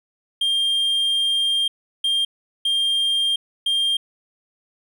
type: tone bursts at uneven times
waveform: triangle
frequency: 3200 Hz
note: G7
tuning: 35 cents sharp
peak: -16 dBFS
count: 4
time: 0.41-1.68 / 2.04-2.25 / 2.65-3.36 / 3.66-3.97 s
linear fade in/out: 5 ms
effects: none